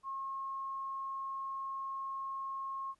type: tone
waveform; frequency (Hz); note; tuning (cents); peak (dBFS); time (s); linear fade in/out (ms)
sine; 1080; C#6; -45; -37; 0.03-2.95; 50
effects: pink hiss -75 dBFS RMS until 2.99 s + resampled to 24000 Hz